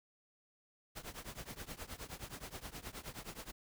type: noise with tremolo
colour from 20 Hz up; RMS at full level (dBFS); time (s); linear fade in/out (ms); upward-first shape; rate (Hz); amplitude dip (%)
pink; -44; 0.95-3.52; 20; triangle; 9.5; 95
effects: none